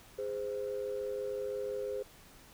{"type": "tone pair together", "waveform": "sine", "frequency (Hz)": [411.8, 517.7], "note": ["G#4", "C5"], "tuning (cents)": [-15, -18], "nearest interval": "major third", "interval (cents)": 397, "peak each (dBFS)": [-36, -36], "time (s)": [0.18, 2.03], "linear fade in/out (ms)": 10, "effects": ["tanh soft clip ceiling -28 dBFS", "pink hiss -57 dBFS RMS until 2.53 s"]}